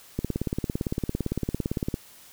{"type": "click train", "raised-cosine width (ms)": 3, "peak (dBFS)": -13, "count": 32, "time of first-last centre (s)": [0.19, 1.941], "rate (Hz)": 17.7, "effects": ["white hiss -51 dBFS RMS until 2.32 s"]}